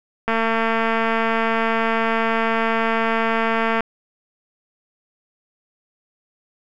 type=click train; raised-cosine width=0.5 ms; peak=-6 dBFS; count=798; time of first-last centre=0.28-3.807 s; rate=226 Hz; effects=none